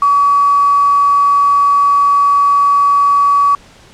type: tone with quantisation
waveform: sine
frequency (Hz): 1137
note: C#6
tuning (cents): +44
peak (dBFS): -7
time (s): 0.02-3.55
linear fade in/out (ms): 2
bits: 5
effects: pink hiss -42 dBFS RMS until 3.93 s + low-pass 7000 Hz 12 dB/octave